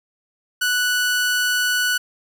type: tone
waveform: sawtooth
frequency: 1480 Hz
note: F#6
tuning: in tune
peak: -14 dBFS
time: 0.61-1.98 s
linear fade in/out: 10 ms
effects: none